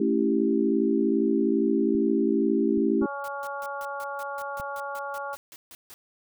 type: chord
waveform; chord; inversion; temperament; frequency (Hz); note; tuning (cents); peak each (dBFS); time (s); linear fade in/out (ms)
sine; A dominant seventh; none; equal; 220 / 277.2 / 329.6 / 392; A3 / C#4 / E4 / G4; 0 / 0 / 0 / 0; -26; 0-3.06; 5
type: clicks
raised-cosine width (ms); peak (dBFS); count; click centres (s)
5; -30; 4; 1.95 / 2.776 / 3.019 / 4.599
type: harmonic tone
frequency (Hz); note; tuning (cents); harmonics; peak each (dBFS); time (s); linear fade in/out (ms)
280.7; C#4; +22; 2 / 3 / 4 / 5; -36 / -36 / -37 / -37; 3.01-5.36; 20
type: noise bursts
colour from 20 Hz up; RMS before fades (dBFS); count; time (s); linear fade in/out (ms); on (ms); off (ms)
white; -46; 15; 3.24-5.94; 0; 40; 150
effects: none

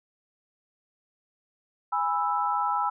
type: chord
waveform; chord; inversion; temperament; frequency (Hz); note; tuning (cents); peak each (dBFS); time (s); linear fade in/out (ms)
sine; E major; first; just; 824.1 / 988.9 / 1318.5; G#5 / B5 / E6; -14 / +2 / 0; -28; 1.92-2.9; 10
effects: none

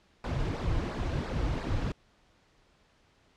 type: noise with flanger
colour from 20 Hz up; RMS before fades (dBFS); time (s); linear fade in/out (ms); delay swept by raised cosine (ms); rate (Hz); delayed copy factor
brown; -31; 0.24-1.92; 2; 0.31 to 5.31; 2.9; -0.75
effects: pink hiss -65 dBFS RMS until 3.36 s + low-pass 5000 Hz 12 dB/octave

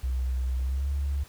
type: tone with pitch glide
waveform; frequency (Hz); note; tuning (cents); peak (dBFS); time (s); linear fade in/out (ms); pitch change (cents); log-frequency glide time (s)
sine; 63.6 to 70.16; C2 to C#2; -48 to +21; -25; 0.03-1.24; 10; +169; 0.6-0.9
effects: pink hiss -52 dBFS RMS until 1.28 s

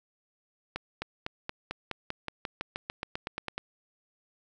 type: accelerating click train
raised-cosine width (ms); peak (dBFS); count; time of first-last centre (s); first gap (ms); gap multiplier
0.3; -17; 18; 0.76-3.58; 260; 0.94
effects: none

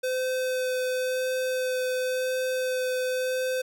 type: tone with vibrato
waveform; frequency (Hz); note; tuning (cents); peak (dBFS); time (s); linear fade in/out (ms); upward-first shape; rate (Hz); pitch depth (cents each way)
square; 511; C5; -41; -26; 0.03-3.62; 10; sine; 0.94; 9
effects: none

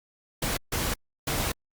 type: noise bursts at uneven times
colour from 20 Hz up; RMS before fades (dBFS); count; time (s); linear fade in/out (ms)
pink; -28; 3; 0.42-0.57 / 0.72-0.94 / 1.27-1.52; 5
effects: Opus 48 kbps

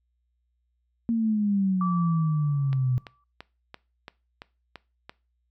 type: exponential sweep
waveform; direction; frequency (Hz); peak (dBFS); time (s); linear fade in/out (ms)
sine; down; 233.1 to 123.8; -21; 1.09-2.98; 0
type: tone with exponential decay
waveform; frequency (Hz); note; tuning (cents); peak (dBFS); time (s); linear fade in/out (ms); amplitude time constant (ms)
sine; 1159; D6; -23; -26; 1.81-3.24; 2; 310
type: click train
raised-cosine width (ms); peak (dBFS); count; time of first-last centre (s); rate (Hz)
0.3; -23; 8; 2.73-5.095; 2.96
effects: noise-tail reverb RT60 0.3 s tail -20 dB re dry + added 60 Hz sine -70 dBFS peak until 5.5 s

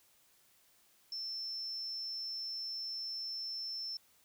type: tone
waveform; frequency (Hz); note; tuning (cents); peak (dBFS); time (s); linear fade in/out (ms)
sine; 5340; E8; +22; -38; 1.12-3.97; 2
effects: white hiss -68 dBFS RMS until 4.24 s

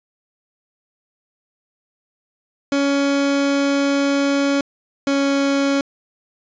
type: tone pair in turn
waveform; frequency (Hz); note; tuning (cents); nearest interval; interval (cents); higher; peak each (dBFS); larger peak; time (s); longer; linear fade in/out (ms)
30% pulse; 280 / 277.9; C#4 / C#4; +18 / +4; unison; 14; first; -13; neither; 2.72-4.61 / 5.07-5.81; first; 2
effects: resampled to 16000 Hz + 8-bit

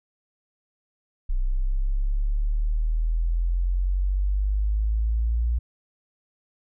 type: exponential sweep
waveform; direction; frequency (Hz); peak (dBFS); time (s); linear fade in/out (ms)
sine; up; 31 to 59.1; -20; 1.29-5.59; 10
effects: none

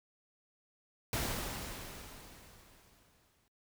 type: noise with exponential decay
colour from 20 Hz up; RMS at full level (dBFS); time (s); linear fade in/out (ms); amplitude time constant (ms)
pink; -34; 1.13-3.48; 1; 510
effects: noise-tail reverb RT60 0.1 s tail -22 dB re dry

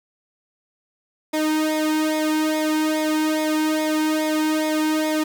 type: tone with flanger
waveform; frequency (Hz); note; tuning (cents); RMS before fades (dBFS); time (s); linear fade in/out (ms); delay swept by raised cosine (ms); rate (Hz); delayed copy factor
sawtooth; 310; D#4; -6; -21; 1.33-5.24; 10; 0.68 to 1.54; 2.4; -0.9
effects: 8-bit

